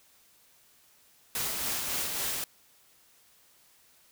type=noise with tremolo; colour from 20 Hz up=white; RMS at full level=-31 dBFS; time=1.35-2.44 s; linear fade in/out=2 ms; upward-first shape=sine; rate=3.6 Hz; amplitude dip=30%; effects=white hiss -62 dBFS RMS until 4.11 s